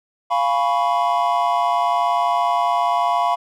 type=chord; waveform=triangle; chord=C# dominant seventh; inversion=first; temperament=equal; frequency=698.5 / 830.6 / 987.8 / 1108.7 Hz; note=E#5 / G#5 / B5 / C#6; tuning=0 / 0 / 0 / 0 cents; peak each=-18 / -24 / -18 / -22 dBFS; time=0.3-3.36 s; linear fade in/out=20 ms; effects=none